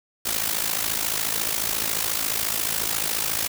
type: noise with amplitude modulation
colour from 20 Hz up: white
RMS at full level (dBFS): -22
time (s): 0.25-3.48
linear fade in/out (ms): 10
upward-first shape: sine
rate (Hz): 54.2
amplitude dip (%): 75
effects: none